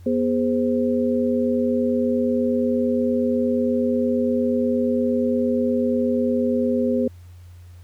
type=tone cluster; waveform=sine; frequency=243.1 / 411.5 / 520 Hz; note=B3 / G#4 / C5; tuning=-27 / -16 / -11 cents; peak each=-20 / -25 / -23 dBFS; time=0.06-7.08 s; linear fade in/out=5 ms; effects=added 88 Hz sine -40 dBFS peak until 7.83 s + pink hiss -58 dBFS RMS until 7.83 s